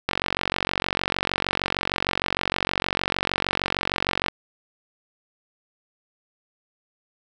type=click train; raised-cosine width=0.3 ms; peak=-5 dBFS; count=196; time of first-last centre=0.09-4.284 s; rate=46.5 Hz; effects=none